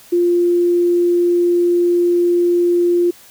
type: tone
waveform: sine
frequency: 349.2 Hz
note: F4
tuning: in tune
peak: -11 dBFS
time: 0.12-3.11 s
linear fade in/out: 10 ms
effects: white hiss -44 dBFS RMS until 3.3 s